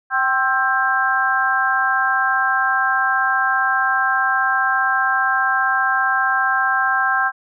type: harmonic tone with a mistuned harmonic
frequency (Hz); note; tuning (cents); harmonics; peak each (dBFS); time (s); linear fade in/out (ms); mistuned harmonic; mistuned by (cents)
264.9; C4; +22; 3 / 4 / 5 / 6; -22 / -22 / -22 / -18; 0.1-7.32; 50; 3; -44
effects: none